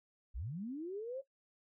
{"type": "linear sweep", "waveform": "sine", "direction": "up", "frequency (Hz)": [41.74, 554.4], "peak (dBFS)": -39, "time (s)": [0.34, 1.22], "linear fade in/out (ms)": 20, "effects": ["noise-tail reverb RT60 0.1 s tail -17 dB re dry"]}